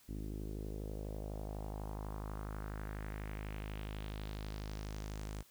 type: tone with low-pass filter sweep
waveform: sawtooth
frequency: 52.1 Hz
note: G#1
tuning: 6 cents sharp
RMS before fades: -43 dBFS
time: 0.08-5.43 s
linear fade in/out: 20 ms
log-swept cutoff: 290 to 8300 Hz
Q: 2.3
effects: white hiss -65 dBFS RMS until 5.5 s